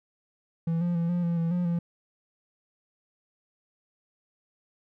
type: tone with pitch steps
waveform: triangle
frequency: 165.6 / 174.3 / 168.5 / 175.6 / 170.2 / 166.3 / 177.3 / 170.9 Hz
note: E3 / F3 / E3 / F3 / F3 / E3 / F3 / F3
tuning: +8 / -3 / +38 / +10 / -44 / +16 / +26 / -37 cents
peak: -22 dBFS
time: 0.67-1.79 s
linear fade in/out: 5 ms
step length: 140 ms
effects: none